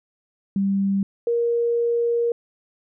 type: tone pair in turn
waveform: sine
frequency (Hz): 196.5 / 470.5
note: G3 / A#4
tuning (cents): +4 / +16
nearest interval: octave + minor third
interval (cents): 1512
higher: second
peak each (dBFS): -18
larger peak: neither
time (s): 0.56-1.03 / 1.27-2.32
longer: second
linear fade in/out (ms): 2
effects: none